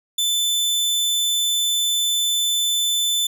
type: tone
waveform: sawtooth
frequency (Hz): 3520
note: A7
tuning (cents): 0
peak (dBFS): -15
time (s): 0.18-3.27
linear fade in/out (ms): 5
effects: none